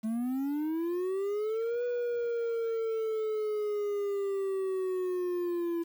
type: linear two-way sweep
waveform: triangle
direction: up then down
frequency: 214.5 to 488.2 to 336.1 Hz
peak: -27 dBFS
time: 0.03-5.84 s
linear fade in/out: 20 ms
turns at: 1.84 s
effects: 9-bit